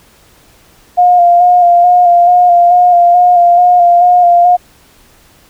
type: tone with vibrato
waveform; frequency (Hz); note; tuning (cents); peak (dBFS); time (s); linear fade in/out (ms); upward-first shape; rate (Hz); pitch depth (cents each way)
sine; 706; F5; +19; -3; 0.97-4.57; 20; square; 2.3; 23
effects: pink hiss -45 dBFS RMS until 5.49 s